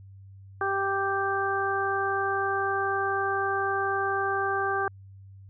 harmonic tone, 392 Hz, G4, in tune, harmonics 1 / 2 / 3 / 4, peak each -30 / -30 / -30 / -30 dBFS, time 0.61-4.88 s, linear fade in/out 2 ms, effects added 97 Hz sine -45 dBFS peak until 5.49 s

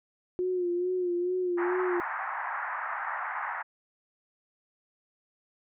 sine tone with vibrato, 358.3 Hz, F4, 44 cents sharp, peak -26 dBFS, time 0.39-2 s, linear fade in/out 0 ms, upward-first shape sine, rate 2.3 Hz, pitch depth 49 cents each way
pink band-pass noise, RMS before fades -34 dBFS, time 1.57-3.63 s, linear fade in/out 20 ms, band 760 to 1900 Hz, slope 48 dB/octave
effects none

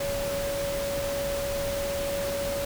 sine tone in noise, 562 Hz, C#5, 24 cents sharp, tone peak -28 dBFS, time 0-2.65 s, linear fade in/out 5 ms, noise pink, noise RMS -34 dBFS, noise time 0-2.65 s, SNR +3 dB, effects none

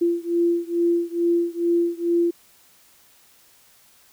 sine beating tone pair, 341.5 / 343.8 Hz, F4 / F4, -39 / -27 cents, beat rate 2.3 Hz, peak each -21 / -22 dBFS, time 0.01-2.31 s, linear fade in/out 10 ms, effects white hiss -55 dBFS RMS until 4.12 s

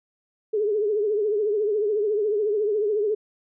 sine tone with vibrato, 420 Hz, G#4, 19 cents sharp, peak -20 dBFS, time 0.53-3.15 s, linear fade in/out 10 ms, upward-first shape triangle, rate 14 Hz, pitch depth 100 cents each way, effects none

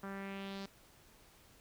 sawtooth tone with low-pass filter sweep, 196 Hz, G3, in tune, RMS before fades -44 dBFS, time 0.03-0.66 s, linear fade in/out 5 ms, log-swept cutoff 1400 to 4900 Hz, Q 2.6, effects pink hiss -63 dBFS RMS until 1.6 s

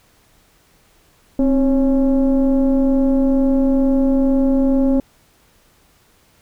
sine tone with frequency modulation, 264.9 Hz, C4, 22 cents sharp, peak -11 dBFS, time 1.39-5 s, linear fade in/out 2 ms, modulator 286 Hz, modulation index 0.74, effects tanh soft clip ceiling -7 dBFS + pink hiss -55 dBFS RMS until 6.41 s

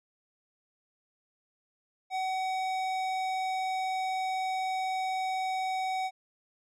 sine tone with tanh clipping, 754 Hz, F#5, 32 cents sharp, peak -31 dBFS, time 2.1-6.11 s, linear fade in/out 50 ms, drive 16 dB, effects none

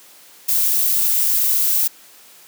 violet noise, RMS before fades -17 dBFS, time 0.48-1.88 s, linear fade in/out 10 ms, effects white hiss -46 dBFS RMS until 2.47 s + high-pass 200 Hz 12 dB/octave

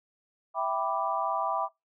sine chord, E minor seventh, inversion none, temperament equal, 659.3 / 784 / 987.8 / 1174.7 Hz, E5 / G5 / B5 / D6, 0 / 0 / 0 / 0 cents, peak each -32 dBFS, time 0.54-1.69 s, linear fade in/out 50 ms, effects noise-tail reverb RT60 0.2 s tail -22 dB re dry

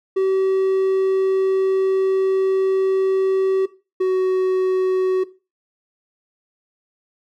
triangle tone pair in turn, 382.3 / 373.6 Hz, G4 / F#4, -43 / +17 cents, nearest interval unison, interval 40 cents, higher first, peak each -13 dBFS, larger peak neither, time 0.16-3.66 / 4-5.24 s, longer first, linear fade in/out 10 ms, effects noise-tail reverb RT60 0.3 s tail -17 dB re dry

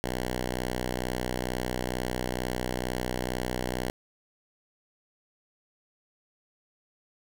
5% pulse tone, 62.2 Hz, B1, 13 cents sharp, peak -18 dBFS, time 0.04-3.9 s, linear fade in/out 0 ms, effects none

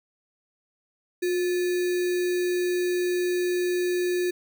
sine tone with sample-and-hold, 358 Hz, F4, 43 cents sharp, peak -22 dBFS, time 1.22-4.31 s, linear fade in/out 10 ms, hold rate 2100 Hz, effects none

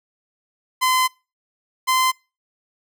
sawtooth tone pair in turn, 1026 / 1033.1 Hz, C6 / C6, -34 / -22 cents, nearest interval unison, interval 12 cents, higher second, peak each -12 dBFS, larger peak neither, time 0.81-1.08 / 1.87-2.12 s, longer first, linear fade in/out 20 ms, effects noise-tail reverb RT60 0.3 s tail -26 dB re dry

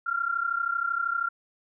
sine tone pair together, 1367.2 / 1400 Hz, F6 / F6, -37 / +4 cents, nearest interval unison, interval 41 cents, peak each -28 dBFS, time 0.06-1.29 s, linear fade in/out 10 ms, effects none

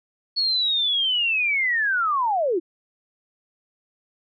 sine linear sweep, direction down, 4400 to 311.1 Hz, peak -19 dBFS, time 0.36-2.6 s, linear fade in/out 20 ms, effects none

